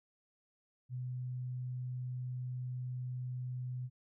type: tone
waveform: sine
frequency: 125.8 Hz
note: B2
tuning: 32 cents sharp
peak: -37 dBFS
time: 0.89-3.9 s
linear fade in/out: 50 ms
effects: none